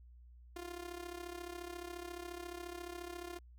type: tone with amplitude modulation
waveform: sawtooth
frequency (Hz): 350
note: F4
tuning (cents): +4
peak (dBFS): -37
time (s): 0.56-3.39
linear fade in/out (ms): 5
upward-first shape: sine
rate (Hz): 34.3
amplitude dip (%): 75
effects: added 60 Hz sine -55 dBFS peak until 3.58 s